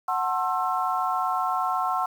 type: chord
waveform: sine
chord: F# half-diminished seventh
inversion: none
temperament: just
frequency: 740 / 888 / 1065.6 / 1332 Hz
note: F#5 / A5 / C6 / E6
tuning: 0 / +16 / +31 / +18 cents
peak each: -27 / -32 / -27 / -29 dBFS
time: 0.08-2.06 s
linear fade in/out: 5 ms
effects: 8-bit